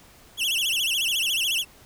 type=tone with vibrato; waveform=40% pulse; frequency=3000 Hz; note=F#7; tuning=23 cents sharp; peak=-21 dBFS; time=0.37-1.65 s; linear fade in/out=50 ms; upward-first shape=sine; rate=14 Hz; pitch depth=220 cents each way; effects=pink hiss -52 dBFS RMS until 1.85 s